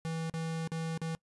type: tone with dropouts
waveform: square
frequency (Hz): 162.8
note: E3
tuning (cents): -21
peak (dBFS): -34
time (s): 0.05-1.15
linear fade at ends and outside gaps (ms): 0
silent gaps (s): 0.298-0.339 / 0.675-0.718 / 0.976-1.016
effects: noise-tail reverb RT60 0.1 s tail -23 dB re dry + resampled to 24000 Hz